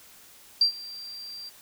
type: tone with ADSR envelope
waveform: sine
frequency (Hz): 4717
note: D8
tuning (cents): +7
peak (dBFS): -15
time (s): 0.61-1.5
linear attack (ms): 4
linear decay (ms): 100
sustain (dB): -22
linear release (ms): 19
effects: white hiss -52 dBFS RMS until 1.61 s